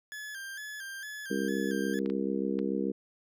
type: tone with vibrato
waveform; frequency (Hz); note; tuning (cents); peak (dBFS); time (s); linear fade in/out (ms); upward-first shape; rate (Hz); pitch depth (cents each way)
40% pulse; 1647; G#6; -15; -38; 0.12-1.99; 0; square; 2.2; 65
type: harmonic tone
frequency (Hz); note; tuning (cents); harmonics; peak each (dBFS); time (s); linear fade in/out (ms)
66.9; C2; +39; 3 / 4 / 5 / 6 / 7; -33 / -34 / -35 / -36 / -36; 1.3-2.92; 10
type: clicks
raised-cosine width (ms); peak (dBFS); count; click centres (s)
0.3; -29; 3; 2.06 / 2.1 / 2.59
effects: none